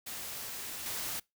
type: noise with level steps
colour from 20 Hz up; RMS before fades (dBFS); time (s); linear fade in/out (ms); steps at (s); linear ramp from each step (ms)
white; -41 / -37; 0.06-1.2; 10; 0.86; 2
effects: noise-tail reverb RT60 0.2 s tail -24 dB re dry